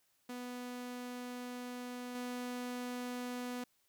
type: tone with level steps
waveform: sawtooth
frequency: 246.9 Hz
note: B3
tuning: in tune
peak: -38 / -35 dBFS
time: 0.29-3.64 s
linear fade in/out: 5 ms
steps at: 2.15 s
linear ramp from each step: 2 ms
effects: white hiss -75 dBFS RMS until 3.88 s